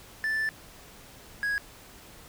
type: tone pair in turn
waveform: triangle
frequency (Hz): 1760 / 1657.7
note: A6 / G#6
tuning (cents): 0 / -4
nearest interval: minor second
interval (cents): 104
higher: first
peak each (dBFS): -24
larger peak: neither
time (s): 0.24-0.49 / 1.43-1.58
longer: first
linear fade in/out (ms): 0
effects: pink hiss -50 dBFS RMS until 2.28 s